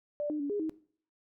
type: tone with pitch steps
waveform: sine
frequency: 588 / 301.6 / 285.5 / 411.6 / 316.6 Hz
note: D5 / D4 / D4 / G#4 / D#4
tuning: +2 / +46 / -49 / -16 / +30 cents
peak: -30 dBFS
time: 0.2-0.695 s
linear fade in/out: 0 ms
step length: 99 ms
effects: noise-tail reverb RT60 0.5 s tail -18 dB re dry